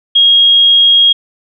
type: tone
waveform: sine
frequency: 3271 Hz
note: G#7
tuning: 27 cents flat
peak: -4 dBFS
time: 0.15-1.13 s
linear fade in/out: 10 ms
effects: none